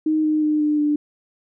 sine tone with pitch steps, 311.1 / 307.3 / 303.6 / 300 / 296.4 Hz, D#4 / D#4 / D#4 / D4 / D4, 0 / -21 / -42 / +37 / +16 cents, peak -16 dBFS, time 0.06-0.96 s, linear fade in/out 5 ms, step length 180 ms, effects none

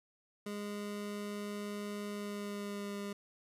25% pulse tone with pitch glide, 205.9 to 202.1 Hz, G#3 to G#3, -15 to -47 cents, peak -35 dBFS, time 0.46-3.13 s, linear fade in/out 5 ms, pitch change -32 cents, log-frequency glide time 2.1-2.98 s, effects resampled to 32000 Hz + 12-bit

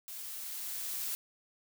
blue noise with level ramp, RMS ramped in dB -44 to -36 dBFS, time 0.08-1.15 s, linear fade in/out 0 ms, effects none

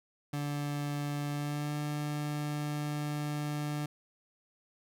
30% pulse tone with pitch glide, 145.2 to 148.25 Hz, D3 to D3, -19 to +17 cents, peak -30 dBFS, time 0.33-3.86 s, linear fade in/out 5 ms, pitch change +36 cents, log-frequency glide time 1.32-1.74 s, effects none

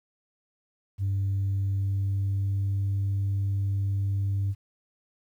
sine tone with pitch glide, 98 to 98.74 Hz, G2 to G2, 0 to +13 cents, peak -22 dBFS, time 0.98-4.55 s, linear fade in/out 50 ms, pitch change +13 cents, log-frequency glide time 1.78-2.97 s, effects tanh soft clip ceiling -22 dBFS + 10-bit

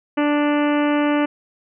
harmonic tone, 293.7 Hz, D4, in tune, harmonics 1 / 2 / 3 / 4 / 5 / 6 / 7 / 8 / 9 / 10, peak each -17 / -23 / -27 / -29 / -31 / -33 / -34 / -35 / -36 / -37 dBFS, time 0.17-1.26 s, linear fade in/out 10 ms, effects none

